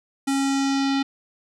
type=tone with low-pass filter sweep; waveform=square; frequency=273.7 Hz; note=C#4; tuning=22 cents flat; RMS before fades=-22 dBFS; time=0.27-1.03 s; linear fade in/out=10 ms; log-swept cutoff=9800 to 3900 Hz; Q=2; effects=none